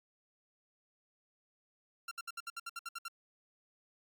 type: tone bursts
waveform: sawtooth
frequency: 1372 Hz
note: F6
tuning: 31 cents flat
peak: -36 dBFS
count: 11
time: 2.08-3.083 s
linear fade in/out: 5 ms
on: 33 ms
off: 64 ms
effects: AAC 48 kbps